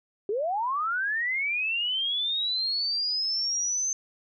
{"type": "linear sweep", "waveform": "sine", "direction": "up", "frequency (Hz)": [381.9, 6272], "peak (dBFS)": -25, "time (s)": [0.29, 3.93], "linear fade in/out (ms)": 2, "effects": []}